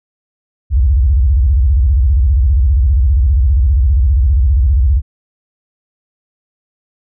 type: tone with vibrato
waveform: sine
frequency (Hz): 65.3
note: C2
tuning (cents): -3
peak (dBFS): -7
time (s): 0.7-5.02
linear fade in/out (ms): 50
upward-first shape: square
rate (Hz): 15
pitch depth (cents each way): 270
effects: none